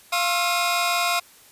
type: tone cluster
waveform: 30% pulse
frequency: 696 / 1069 / 1327 / 2462 / 3805 Hz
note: F5 / C6 / E6 / D#7 / A#7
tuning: -6 / +37 / +11 / -19 / +35 cents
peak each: -22 / -23 / -29 / -25 / -27 dBFS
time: 0.12-1.2 s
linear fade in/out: 10 ms
effects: white hiss -51 dBFS RMS until 1.51 s + resampled to 32000 Hz